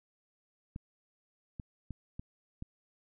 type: clicks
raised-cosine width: 5 ms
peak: -28 dBFS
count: 5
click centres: 0.761 / 1.598 / 1.907 / 2.195 / 2.624 s
effects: none